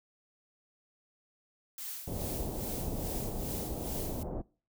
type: noise with tremolo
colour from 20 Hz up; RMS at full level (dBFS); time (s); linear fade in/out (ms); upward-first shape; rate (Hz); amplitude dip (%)
blue; -40; 1.78-4.23; 2; sine; 2.4; 60
type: low-pass noise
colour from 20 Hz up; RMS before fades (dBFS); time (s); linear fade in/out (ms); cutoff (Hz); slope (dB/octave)
pink; -37; 2.07-4.42; 10; 740; 24
effects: noise-tail reverb RT60 0.4 s tail -23 dB re dry